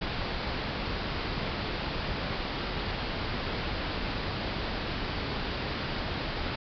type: low-pass noise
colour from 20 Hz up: pink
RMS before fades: -33 dBFS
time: 0.01-6.56 s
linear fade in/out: 10 ms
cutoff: 5000 Hz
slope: 96 dB/octave
effects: none